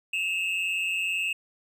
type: tone pair together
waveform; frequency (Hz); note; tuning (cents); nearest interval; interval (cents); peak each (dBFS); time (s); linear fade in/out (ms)
triangle; 2590 / 2772; E7 / F7; -31 / -14; minor second; 117; -26 / -28; 0.13-1.33; 5
effects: none